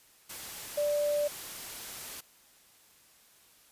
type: tone in noise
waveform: sine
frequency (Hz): 587.3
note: D5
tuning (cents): 0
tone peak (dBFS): -26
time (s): 0.77-1.28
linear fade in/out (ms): 10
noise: white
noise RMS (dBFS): -42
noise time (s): 0.29-2.21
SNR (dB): +13
effects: white hiss -61 dBFS RMS until 3.71 s + resampled to 32000 Hz